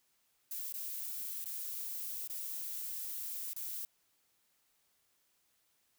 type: noise with dropouts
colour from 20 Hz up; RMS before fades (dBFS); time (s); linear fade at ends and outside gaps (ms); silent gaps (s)
violet; -41; 0.51-3.85; 1; 0.724-0.74 / 1.442-1.458 / 2.275-2.298 / 3.533-3.563
effects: white hiss -75 dBFS RMS until 5.98 s